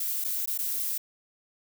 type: noise with dropouts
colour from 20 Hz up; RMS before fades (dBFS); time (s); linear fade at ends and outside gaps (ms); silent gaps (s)
violet; -30; 0-0.98; 5; 0.241-0.246 / 0.458-0.474 / 0.578-0.587
effects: none